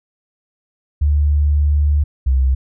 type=tone pair in turn; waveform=sine; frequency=73.42 / 65.56 Hz; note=D2 / C2; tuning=0 / +4 cents; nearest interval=major second; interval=196 cents; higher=first; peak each=-11 dBFS; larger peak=neither; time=1.01-2.04 / 2.26-2.55 s; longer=first; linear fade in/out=10 ms; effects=none